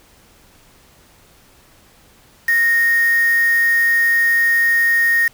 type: tone with quantisation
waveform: sine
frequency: 1856 Hz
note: A#6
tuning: 8 cents flat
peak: -12 dBFS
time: 2.48-5.28 s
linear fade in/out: 5 ms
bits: 4
effects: pink hiss -50 dBFS RMS until 5.33 s